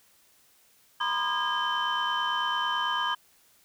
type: tone cluster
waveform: sine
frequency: 957 / 1026 / 1222 / 1632 / 3078 Hz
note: A#5 / C6 / D#6 / G#6 / G7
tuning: +45 / -34 / -32 / -31 / -32 cents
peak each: -31 dBFS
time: 1-3.15 s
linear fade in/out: 10 ms
effects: tanh soft clip ceiling -19 dBFS + white hiss -62 dBFS RMS until 3.64 s